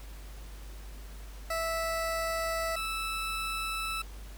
20% pulse tone pair in turn, 657 / 1314 Hz, E5 / E6, -6 / -6 cents, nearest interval octave, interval 1200 cents, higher second, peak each -25 / -27 dBFS, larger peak first, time 1.5-2.76 / 2.76-4.02 s, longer neither, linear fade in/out 5 ms, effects added 50 Hz sine -42 dBFS peak until 4.37 s + pink hiss -53 dBFS RMS until 4.37 s

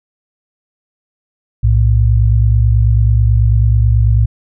sine tone pair together, 61.74 / 110.93 Hz, B1 / A2, 0 / +15 cents, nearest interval minor seventh, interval 1015 cents, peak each -10 dBFS, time 1.63-4.26 s, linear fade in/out 10 ms, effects none

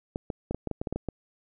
clicks, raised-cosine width 2 ms, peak -17 dBFS, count 11, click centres 0.159 / 0.302 / 0.51 / 0.546 / 0.673 / 0.713 / 0.815 / 0.872 / 0.926 / 0.96 / 1.087 s, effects none

